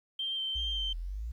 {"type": "tone with vibrato", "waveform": "sine", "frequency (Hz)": 3136, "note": "G7", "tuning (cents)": 0, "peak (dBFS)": -31, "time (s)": [0.19, 0.93], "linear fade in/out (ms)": 5, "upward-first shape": "square", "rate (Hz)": 2.6, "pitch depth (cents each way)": 11}
{"type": "exponential two-way sweep", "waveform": "sine", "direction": "down then up", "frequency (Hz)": [61.2, 40.84, 61.2], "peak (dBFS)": -34, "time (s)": [0.55, 1.32], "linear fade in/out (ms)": 10, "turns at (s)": 0.97}
{"effects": ["tanh soft clip ceiling -22 dBFS", "11-bit"]}